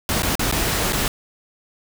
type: noise with dropouts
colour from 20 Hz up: pink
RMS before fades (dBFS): -21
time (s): 0.09-1.08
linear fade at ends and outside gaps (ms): 1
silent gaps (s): 0.222-0.231 / 0.354-0.394 / 0.514-0.524 / 0.924-0.93
effects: none